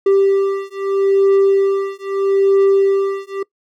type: beating tone pair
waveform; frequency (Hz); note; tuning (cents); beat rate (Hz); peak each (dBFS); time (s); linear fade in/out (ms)
triangle; 392 / 392.78; G4 / G4; 0 / +3; 0.78; -13; 0.06-3.43; 5
effects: noise-tail reverb RT60 0.1 s tail -22 dB re dry